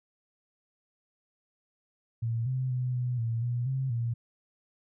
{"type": "tone with pitch steps", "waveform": "sine", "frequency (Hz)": [115.2, 129.5, 125.9, 124, 115, 121, 132.7, 117.4], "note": ["A#2", "C3", "B2", "B2", "A#2", "B2", "C3", "A#2"], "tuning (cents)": [-20, -17, 34, 7, -23, -35, 25, 13], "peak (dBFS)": -27, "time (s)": [2.22, 4.14], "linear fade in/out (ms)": 10, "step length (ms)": 240, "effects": []}